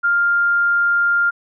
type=tone; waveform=sine; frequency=1400 Hz; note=F6; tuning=4 cents sharp; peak=-13 dBFS; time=0.03-1.31 s; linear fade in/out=20 ms; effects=none